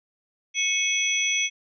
sine tone cluster, 2204 / 2551 / 3342 / 5960 Hz, C#7 / D#7 / G#7 / F#8, -11 / +43 / +10 / +12 cents, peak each -27 dBFS, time 0.54-1.5 s, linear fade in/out 50 ms, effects none

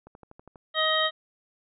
click train, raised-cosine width 1 ms, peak -33 dBFS, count 7, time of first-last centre 0.07-0.558 s, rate 12.3 Hz
harmonic tone, 629 Hz, D#5, 19 cents sharp, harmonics 1 / 2 / 3 / 5 / 6, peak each -28 / -28 / -28 / -28 / -28 dBFS, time 0.74-1.11 s, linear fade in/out 50 ms
effects none

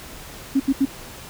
sine tone bursts, 271.1 Hz, C#4, 38 cents flat, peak -14 dBFS, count 3, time 0.55-0.855 s, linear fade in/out 10 ms, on 51 ms, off 76 ms, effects pink hiss -39 dBFS RMS until 1.29 s

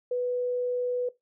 sine tone, 493.9 Hz, B4, in tune, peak -25 dBFS, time 0.11-1.09 s, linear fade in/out 5 ms, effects noise-tail reverb RT60 0.2 s tail -19 dB re dry

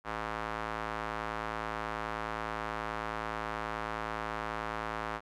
square tone with band-pass filter, 54.7 Hz, A1, 9 cents flat, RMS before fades -37 dBFS, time 0.04-5.21 s, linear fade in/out 50 ms, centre 1200 Hz, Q 1.4, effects none

